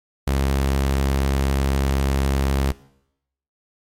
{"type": "tone", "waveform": "sawtooth", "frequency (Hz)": 68, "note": "C#2", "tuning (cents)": -33, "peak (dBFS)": -14, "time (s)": [0.27, 2.72], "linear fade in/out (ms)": 5, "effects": ["noise-tail reverb RT60 0.8 s tail -20 dB re dry", "MP3 64 kbps"]}